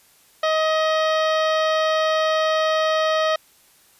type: harmonic tone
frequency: 630 Hz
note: D#5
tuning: 21 cents sharp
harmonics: 1 / 2 / 3 / 4 / 5 / 6 / 7 / 8 / 9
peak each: -19 / -23 / -28 / -35 / -31 / -34 / -39 / -39 / -40 dBFS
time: 0.43-3.36 s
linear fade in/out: 5 ms
effects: white hiss -55 dBFS RMS until 3.99 s + resampled to 32000 Hz